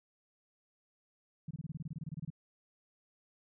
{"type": "tone bursts", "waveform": "sine", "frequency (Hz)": 155.8, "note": "D#3", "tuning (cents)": 3, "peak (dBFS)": -37, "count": 16, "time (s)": [1.48, 2.303], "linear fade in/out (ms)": 5, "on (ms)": 28, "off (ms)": 25, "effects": []}